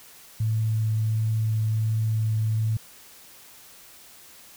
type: tone with vibrato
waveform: sine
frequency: 110 Hz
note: A2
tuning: in tune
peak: -21 dBFS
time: 0.4-2.77 s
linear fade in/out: 5 ms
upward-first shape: triangle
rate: 1.4 Hz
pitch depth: 10 cents each way
effects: white hiss -49 dBFS RMS until 4.56 s